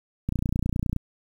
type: click train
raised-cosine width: 5 ms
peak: -13 dBFS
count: 21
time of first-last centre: 0.29-0.963 s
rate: 29.7 Hz
effects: 8-bit